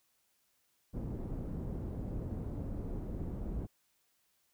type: low-pass noise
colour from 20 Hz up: pink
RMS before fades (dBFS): -39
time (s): 0.93-3.67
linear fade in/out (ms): 20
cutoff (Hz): 340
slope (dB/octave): 12
effects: white hiss -75 dBFS RMS until 4.53 s